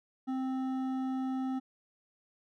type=tone with hard clipping; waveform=triangle; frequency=261.6 Hz; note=C4; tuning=in tune; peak=-33 dBFS; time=0.27-1.6 s; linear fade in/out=20 ms; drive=13 dB; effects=none